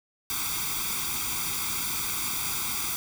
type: noise with comb filter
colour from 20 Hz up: white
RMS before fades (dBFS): -30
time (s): 0.3-2.96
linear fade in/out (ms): 0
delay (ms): 0.85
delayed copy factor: +0.95
effects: none